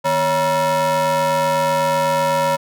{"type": "ring-modulated tone", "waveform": "square", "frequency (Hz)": 200, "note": "G3", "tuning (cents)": 35, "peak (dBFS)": -13, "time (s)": [0.04, 2.57], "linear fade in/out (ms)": 20, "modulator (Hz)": 756, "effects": []}